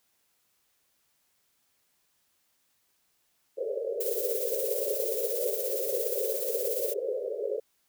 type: band-pass noise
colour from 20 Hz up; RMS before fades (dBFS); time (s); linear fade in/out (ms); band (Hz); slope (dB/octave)
white; -32; 3.57-7.6; 10; 400 to 570; 96
type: noise with tremolo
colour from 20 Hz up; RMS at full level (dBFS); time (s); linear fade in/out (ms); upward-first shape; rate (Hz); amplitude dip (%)
violet; -32; 4-6.94; 10; triangle; 17; 45
effects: white hiss -72 dBFS RMS until 7.88 s